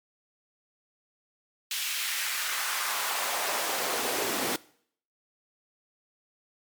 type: noise with high-pass filter sweep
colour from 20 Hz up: pink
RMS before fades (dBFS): -30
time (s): 1.71-4.56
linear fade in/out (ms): 2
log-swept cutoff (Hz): 2800 to 280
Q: 1.3
effects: noise-tail reverb RT60 0.6 s tail -21 dB re dry + MP3 96 kbps